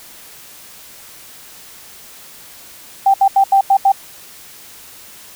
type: tone bursts at uneven times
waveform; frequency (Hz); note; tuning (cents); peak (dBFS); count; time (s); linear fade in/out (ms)
sine; 784; G5; 0; -7; 6; 3.06-3.14 / 3.21-3.28 / 3.36-3.44 / 3.52-3.61 / 3.7-3.77 / 3.85-3.92; 5
effects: white hiss -39 dBFS RMS until 5.35 s